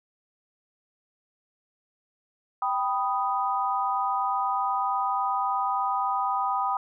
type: chord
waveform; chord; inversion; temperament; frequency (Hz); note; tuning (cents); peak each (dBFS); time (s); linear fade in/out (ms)
sine; G augmented; none; equal; 784 / 987.8 / 1244.5; G5 / B5 / D#6; 0 / 0 / 0; -28; 2.62-6.77; 2
effects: none